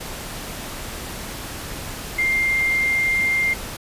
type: tone in noise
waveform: sine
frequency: 2106 Hz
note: C7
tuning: 11 cents sharp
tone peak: -17 dBFS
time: 2.18-3.54 s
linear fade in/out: 10 ms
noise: pink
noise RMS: -32 dBFS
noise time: 0-3.77 s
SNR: +12 dB
effects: resampled to 32000 Hz